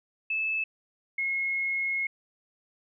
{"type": "tone pair in turn", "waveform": "sine", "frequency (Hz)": [2616, 2165], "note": ["E7", "C#7"], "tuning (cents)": [-14, -41], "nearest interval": "minor third", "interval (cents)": 327, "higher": "first", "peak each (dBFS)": -26, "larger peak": "neither", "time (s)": [[0.3, 0.64], [1.18, 2.07]], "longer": "second", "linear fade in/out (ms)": 5, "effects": []}